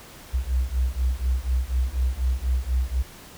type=beating tone pair; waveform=sine; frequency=61.3 / 65.4 Hz; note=B1 / C2; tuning=-12 / 0 cents; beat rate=4.1 Hz; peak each=-24 dBFS; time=0.33-3.03 s; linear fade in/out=20 ms; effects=pink hiss -45 dBFS RMS until 3.37 s